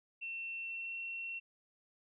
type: tone with pitch glide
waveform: sine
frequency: 2700 to 2719 Hz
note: E7 to F7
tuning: +41 to -47 cents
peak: -39 dBFS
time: 0.21-1.4 s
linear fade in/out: 20 ms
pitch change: +12 cents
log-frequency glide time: 0.62-0.97 s
effects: none